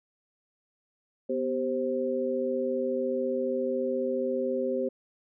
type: tone cluster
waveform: sine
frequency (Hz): 249 / 390.6 / 525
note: B3 / G4 / C5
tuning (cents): +14 / -6 / +6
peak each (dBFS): -32 / -31 / -29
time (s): 1.29-4.89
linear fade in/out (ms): 10
effects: none